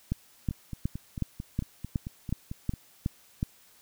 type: two click trains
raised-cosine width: 5 ms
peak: -23 / -15 dBFS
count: 11 / 10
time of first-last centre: 0.51-2.737 / 0.12-3.429 s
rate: 4.49 / 2.72 Hz
effects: white hiss -59 dBFS RMS until 3.81 s